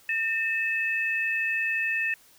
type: tone pair together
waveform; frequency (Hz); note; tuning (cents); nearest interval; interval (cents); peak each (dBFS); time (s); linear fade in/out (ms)
sine; 1811.6 / 2597; A#6 / E7; -50 / -26; tritone; 624; -27 / -27; 0.09-2.14; 2
effects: white hiss -57 dBFS RMS until 2.38 s